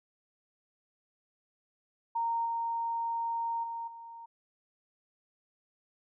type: tone with level steps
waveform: sine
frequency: 925 Hz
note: A#5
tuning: 14 cents flat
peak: -28 / -30 / -35 / -44 dBFS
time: 2.15-4.26 s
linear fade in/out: 10 ms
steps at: 2.45 / 3.63 / 3.87 s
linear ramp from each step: 10 ms
effects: none